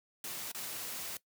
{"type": "noise with dropouts", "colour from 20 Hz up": "white", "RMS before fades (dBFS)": -41, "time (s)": [0.24, 1.17], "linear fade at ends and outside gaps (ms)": 2, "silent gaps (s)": [0.517, 0.547], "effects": ["noise-tail reverb RT60 0.1 s tail -18 dB re dry", "high-pass 100 Hz 12 dB/octave"]}